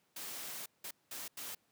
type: noise bursts at uneven times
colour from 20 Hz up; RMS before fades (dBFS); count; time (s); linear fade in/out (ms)
white; -44; 4; 0.16-0.66 / 0.84-0.91 / 1.11-1.28 / 1.37-1.55; 5
effects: pink hiss -75 dBFS RMS until 1.71 s + high-pass 150 Hz 12 dB/octave